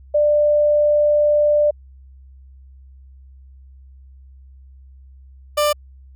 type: tone pair in turn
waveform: sine / 30% pulse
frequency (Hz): 593 / 593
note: D5 / D5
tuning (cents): +17 / +17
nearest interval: unison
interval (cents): 0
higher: neither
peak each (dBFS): -12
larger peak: neither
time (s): 0.14-1.71 / 5.57-5.73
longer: first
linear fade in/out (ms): 10
effects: added 66 Hz sine -41 dBFS peak until 6.15 s